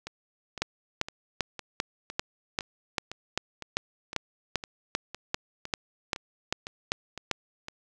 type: two click trains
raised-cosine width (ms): 0.2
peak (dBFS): -9 / -20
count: 18 / 16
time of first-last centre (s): 0.62-7.313 / 0.07-7.684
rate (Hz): 2.54 / 1.97
effects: none